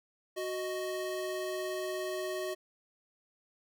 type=tone pair together; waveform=square; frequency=370 / 622.3 Hz; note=F#4 / D#5; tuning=0 / 0 cents; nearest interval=major sixth; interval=900 cents; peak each=-37 / -38 dBFS; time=0.36-2.55 s; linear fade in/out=20 ms; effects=none